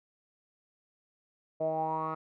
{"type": "tone with low-pass filter sweep", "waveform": "10% pulse", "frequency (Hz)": 158.4, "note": "D#3", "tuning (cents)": 31, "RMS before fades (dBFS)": -32, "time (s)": [1.6, 2.15], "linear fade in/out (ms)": 10, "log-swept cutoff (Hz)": [590, 1300], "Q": 8, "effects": []}